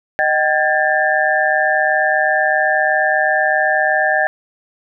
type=tone cluster; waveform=sine; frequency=621 / 766 / 1625 / 1773 Hz; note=D#5 / G5 / G#6 / A6; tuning=-3 / -40 / -38 / +13 cents; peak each=-18 dBFS; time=0.19-4.27 s; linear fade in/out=0 ms; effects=none